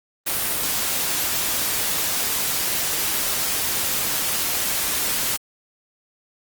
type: noise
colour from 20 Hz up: white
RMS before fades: -23 dBFS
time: 0.26-5.37 s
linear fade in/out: 10 ms
effects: Opus 32 kbps